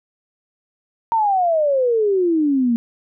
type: exponential sweep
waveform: sine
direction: down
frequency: 932.3 to 227.7 Hz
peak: -14 dBFS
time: 1.12-2.76 s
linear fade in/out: 0 ms
effects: none